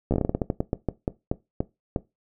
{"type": "slowing click train", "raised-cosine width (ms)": 2, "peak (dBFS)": -10, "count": 18, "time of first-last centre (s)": [0.11, 1.962], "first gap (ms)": 13, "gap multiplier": 1.23, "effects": ["noise-tail reverb RT60 0.2 s tail -18 dB re dry"]}